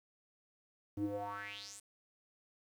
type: tone with band-pass filter sweep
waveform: square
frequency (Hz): 101.5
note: G#2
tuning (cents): -39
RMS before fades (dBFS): -42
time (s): 0.97-1.8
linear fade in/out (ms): 5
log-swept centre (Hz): 230 to 9200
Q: 5.3
effects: 11-bit